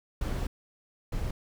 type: noise bursts at uneven times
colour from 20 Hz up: brown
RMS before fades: -31 dBFS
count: 2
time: 0.21-0.47 / 1.12-1.31 s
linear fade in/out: 5 ms
effects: none